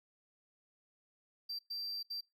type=tone bursts at uneven times; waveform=triangle; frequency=4699 Hz; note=D8; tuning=in tune; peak=-37 dBFS; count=3; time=1.49-1.59 / 1.7-2.03 / 2.1-2.21 s; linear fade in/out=10 ms; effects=noise-tail reverb RT60 0.2 s tail -22 dB re dry